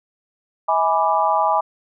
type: chord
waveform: sine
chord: E dominant seventh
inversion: none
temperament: equal with one note detuned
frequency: 643.8 / 830.6 / 987.8 / 1174.7 Hz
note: E5 / G#5 / B5 / D6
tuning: -41 / 0 / 0 / 0 cents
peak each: -22 / -19 / -20 / -22 dBFS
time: 0.68-1.61 s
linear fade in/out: 10 ms
effects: none